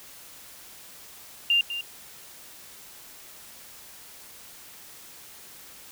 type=tone with echo; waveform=sine; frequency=2794 Hz; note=F7; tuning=in tune; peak=-18 dBFS; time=1.5-1.61 s; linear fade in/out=2 ms; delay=200 ms; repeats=1; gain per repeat=-11 dB; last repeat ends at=1.81 s; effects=white hiss -47 dBFS RMS until 5.91 s